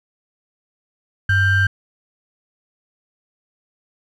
triangle ring-modulated tone, 739 Hz, F#5, 2 cents flat, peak -8 dBFS, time 1.29-1.67 s, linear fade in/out 5 ms, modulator 836 Hz, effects none

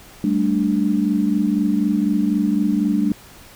sine chord, G suspended second, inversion none, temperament equal, 196 / 220 / 293.7 Hz, G3 / A3 / D4, 0 / 0 / 0 cents, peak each -20 dBFS, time 0.24-3.12 s, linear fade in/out 2 ms, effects pink hiss -44 dBFS RMS until 3.55 s

